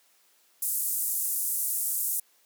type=band-pass noise; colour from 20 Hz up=white; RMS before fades=-29 dBFS; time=0.62-2.2 s; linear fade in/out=5 ms; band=8400 to 15000 Hz; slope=24 dB/octave; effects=white hiss -64 dBFS RMS until 2.45 s + high-pass 300 Hz 12 dB/octave